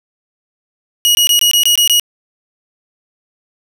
sawtooth tone bursts, 2900 Hz, F#7, 35 cents flat, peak -5 dBFS, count 8, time 1.05-1.997 s, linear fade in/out 0 ms, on 100 ms, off 21 ms, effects none

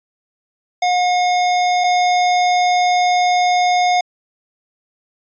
square tone pair in turn, 720 / 720 Hz, F#5 / F#5, -47 / -47 cents, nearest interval unison, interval 0 cents, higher neither, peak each -14 / -13 dBFS, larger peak second, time 0.82-1.84 / 1.84-4.01 s, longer second, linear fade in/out 5 ms, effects resampled to 16000 Hz

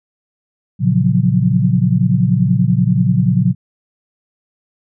sine chord, Gb major seventh, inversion first, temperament equal, 116.54 / 138.59 / 174.61 / 185 Hz, Bb2 / Db3 / F3 / Gb3, 0 / 0 / 0 / 0 cents, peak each -16 dBFS, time 0.79-3.55 s, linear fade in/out 50 ms, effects none

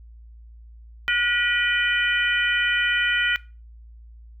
harmonic tone with a mistuned harmonic, 482.8 Hz, B4, 39 cents flat, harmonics 3 / 4 / 5 / 6, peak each -23 / -24 / -25 / -26 dBFS, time 1.08-3.36 s, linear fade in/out 0 ms, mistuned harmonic 6, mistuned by +76 cents, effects noise-tail reverb RT60 0.3 s tail -20 dB re dry + added 57 Hz sine -42 dBFS peak until 4.4 s

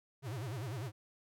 square tone with vibrato, 120.1 Hz, B2, 48 cents flat, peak -39 dBFS, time 0.22-0.92 s, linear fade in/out 50 ms, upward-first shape sine, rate 10 Hz, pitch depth 280 cents each way, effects none

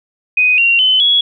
sine tone with pitch steps, 2498 / 2756 / 3040 / 3354 Hz, D#7 / F7 / F#7 / G#7, +6 / -24 / +46 / +16 cents, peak -8 dBFS, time 0.37-1.21 s, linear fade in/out 5 ms, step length 210 ms, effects none

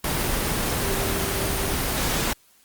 sine tone in noise, 392 Hz, G4, in tune, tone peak -30 dBFS, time 0.83-1.75 s, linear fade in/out 2 ms, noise pink, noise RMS -24 dBFS, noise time 0.04-2.33 s, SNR -9 dB, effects white hiss -58 dBFS RMS until 2.64 s + Opus 24 kbps

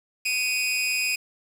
sawtooth tone with amplitude modulation, 2495 Hz, D#7, 4 cents sharp, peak -16 dBFS, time 0.25-1.16 s, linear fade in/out 10 ms, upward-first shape sine, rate 226 Hz, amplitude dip 75%, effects low-pass 12000 Hz 12 dB/octave + 7-bit

